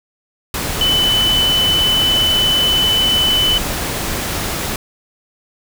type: tone in noise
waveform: sine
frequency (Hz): 3007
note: F#7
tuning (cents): +27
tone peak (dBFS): -12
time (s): 0.81-3.58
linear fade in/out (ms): 2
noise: pink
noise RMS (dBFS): -21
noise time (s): 0.54-4.76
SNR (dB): +6
effects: none